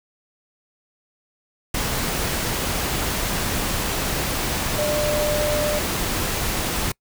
sine tone in noise, 597 Hz, D5, 28 cents sharp, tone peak -21 dBFS, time 4.78-5.79 s, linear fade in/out 5 ms, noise pink, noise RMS -24 dBFS, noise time 1.74-6.92 s, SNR 0 dB, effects noise-tail reverb RT60 0.1 s tail -26 dB re dry

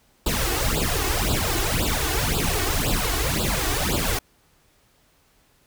pink noise with flanger, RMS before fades -23 dBFS, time 0.26-4.19 s, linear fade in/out 5 ms, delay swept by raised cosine 0.24 to 2.74 ms, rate 1.9 Hz, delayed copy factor +1, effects pink hiss -61 dBFS RMS until 5.66 s

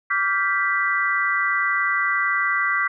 sine chord, G dominant seventh, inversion second, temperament equal with one note detuned, 1158.5 / 1396.9 / 1568 / 1975.5 Hz, D6 / F6 / G6 / B6, -24 / 0 / 0 / 0 cents, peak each -24 / -27 / -25 / -22 dBFS, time 0.1-2.88 s, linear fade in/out 10 ms, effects none

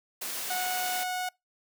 white high-pass noise, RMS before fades -35 dBFS, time 0.21-1.04 s, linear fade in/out 10 ms, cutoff 250 Hz, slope 12 dB/octave
sawtooth tone, 733 Hz, F#5, 16 cents flat, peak -26 dBFS, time 0.5-1.29 s, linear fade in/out 5 ms
effects noise-tail reverb RT60 0.2 s tail -25 dB re dry

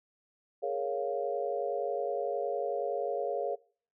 sine chord, Bb minor seventh, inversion third, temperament equal, 415.3 / 466.2 / 554.4 / 698.5 Hz, Ab4 / Bb4 / Db5 / F5, 0 / 0 / 0 / 0 cents, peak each -36 / -36 / -34 / -36 dBFS, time 0.62-3.56 s, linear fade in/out 20 ms, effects noise-tail reverb RT60 0.5 s tail -24 dB re dry

